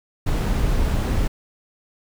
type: noise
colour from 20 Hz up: brown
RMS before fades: -20 dBFS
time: 0.26-1.28 s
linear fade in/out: 10 ms
effects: none